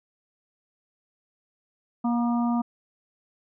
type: harmonic tone with a mistuned harmonic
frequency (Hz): 237.4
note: A#3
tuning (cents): +32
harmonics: 1 / 3 / 4 / 5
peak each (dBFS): -22 / -32 / -34 / -36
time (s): 2.04-2.62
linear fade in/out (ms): 10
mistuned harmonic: 5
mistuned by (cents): +29
effects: none